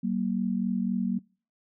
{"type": "tone pair together", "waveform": "sine", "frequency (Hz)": [190.7, 234.6], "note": ["G3", "A#3"], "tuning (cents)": [-47, 11], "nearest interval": "major third", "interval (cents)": 358, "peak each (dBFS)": -28, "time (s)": [0.03, 1.19], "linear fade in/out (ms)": 10, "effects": ["noise-tail reverb RT60 0.4 s tail -24 dB re dry"]}